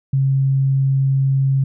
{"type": "tone", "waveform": "sine", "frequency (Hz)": 135.4, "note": "C#3", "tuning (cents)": -40, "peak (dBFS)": -13, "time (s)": [0.13, 1.64], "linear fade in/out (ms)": 5, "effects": []}